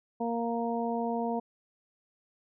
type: harmonic tone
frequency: 233.1 Hz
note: A#3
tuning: in tune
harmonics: 1 / 2 / 3 / 4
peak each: -32 / -34 / -34 / -37 dBFS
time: 0.2-1.4 s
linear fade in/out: 10 ms
effects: none